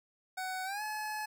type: tone with pitch glide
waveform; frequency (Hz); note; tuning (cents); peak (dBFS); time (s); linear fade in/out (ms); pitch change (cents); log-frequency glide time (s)
25% pulse; 748 to 854.3; F#5 to G#5; +19 to +49; -32; 0.37-1.26; 10; +230; 0.64-0.82
effects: none